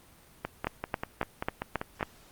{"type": "two click trains", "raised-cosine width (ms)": 0.5, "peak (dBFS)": [-12, -16], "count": [6, 9], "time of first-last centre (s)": [[0.67, 2.029], [0.45, 2.009]], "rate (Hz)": [3.68, 5.13], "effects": ["pink hiss -57 dBFS RMS until 2.31 s", "Opus 32 kbps"]}